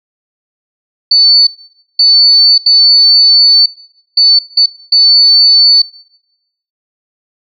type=tone bursts at uneven times; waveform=sine; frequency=4498 Hz; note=C#8; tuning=24 cents sharp; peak=-3 dBFS; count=6; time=1.11-1.47 / 1.99-2.58 / 2.66-3.66 / 4.17-4.39 / 4.57-4.66 / 4.92-5.82 s; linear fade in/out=5 ms; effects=noise-tail reverb RT60 0.9 s tail -22 dB re dry